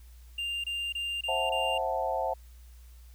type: tone bursts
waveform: triangle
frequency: 2794 Hz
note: F7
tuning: in tune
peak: -29 dBFS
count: 5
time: 0.38-1.78 s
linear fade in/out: 5 ms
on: 260 ms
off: 25 ms
type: chord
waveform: sine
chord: F# half-diminished seventh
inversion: second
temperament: equal with one note detuned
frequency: 529.9 / 659.3 / 740 / 880 Hz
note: C5 / E5 / F#5 / A5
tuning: +22 / 0 / 0 / 0 cents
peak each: -33 dBFS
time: 1.28-2.34 s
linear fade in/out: 10 ms
effects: added 60 Hz sine -48 dBFS peak until 3.14 s + white hiss -63 dBFS RMS until 3.14 s